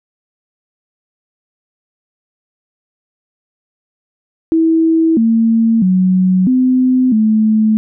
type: tone with pitch steps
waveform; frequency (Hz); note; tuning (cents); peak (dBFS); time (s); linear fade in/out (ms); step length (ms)
sine; 324.9 / 226.7 / 185.3 / 255.6 / 217.3; E4 / A#3 / F#3 / C4 / A3; -25 / -48 / +3 / -40 / -21; -8; 4.52-7.77; 0; 650
effects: none